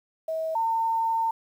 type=tone pair in turn; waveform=sine; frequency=642 / 905.9 Hz; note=E5 / A#5; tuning=-46 / -50 cents; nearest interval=tritone; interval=596 cents; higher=second; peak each=-26 / -22 dBFS; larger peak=second; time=0.28-0.55 / 0.55-1.31 s; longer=second; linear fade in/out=5 ms; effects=9-bit